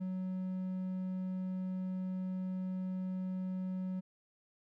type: tone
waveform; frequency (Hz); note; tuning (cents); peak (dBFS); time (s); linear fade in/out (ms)
triangle; 185.8; F#3; +7; -33; 0-4.01; 20
effects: none